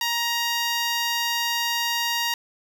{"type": "tone", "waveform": "10% pulse", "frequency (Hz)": 940, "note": "A#5", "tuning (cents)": 14, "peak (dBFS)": -14, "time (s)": [0.01, 2.34], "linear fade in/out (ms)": 2, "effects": []}